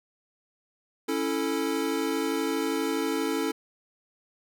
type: chord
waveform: square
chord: A major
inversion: first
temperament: equal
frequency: 277.2 / 329.6 / 440 Hz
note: C#4 / E4 / A4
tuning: 0 / 0 / 0 cents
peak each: -31 dBFS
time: 1.08-3.52 s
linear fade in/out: 10 ms
effects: none